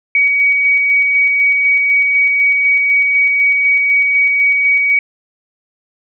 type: tone with tremolo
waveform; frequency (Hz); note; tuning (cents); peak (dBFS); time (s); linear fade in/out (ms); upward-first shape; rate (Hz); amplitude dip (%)
sine; 2259; C#7; +32; -8; 0.15-4.99; 2; square; 4; 25
effects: none